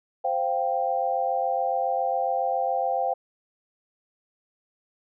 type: chord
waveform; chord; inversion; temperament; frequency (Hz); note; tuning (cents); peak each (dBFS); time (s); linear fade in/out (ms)
sine; C suspended fourth; none; just; 523.3 / 697.7 / 784.9; C5 / F5 / G5; 0 / -2 / +2; -28 / -27 / -26; 0.24-3.14; 10
effects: none